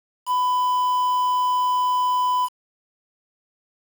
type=tone with quantisation; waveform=triangle; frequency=998 Hz; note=B5; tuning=18 cents sharp; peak=-16 dBFS; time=0.26-2.49 s; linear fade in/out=50 ms; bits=6; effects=none